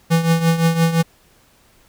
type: tone with tremolo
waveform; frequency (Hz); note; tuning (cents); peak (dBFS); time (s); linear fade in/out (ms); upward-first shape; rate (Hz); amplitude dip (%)
square; 165.3; E3; +5; -11; 0.1-1.03; 20; triangle; 5.8; 75
effects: pink hiss -54 dBFS RMS until 1.88 s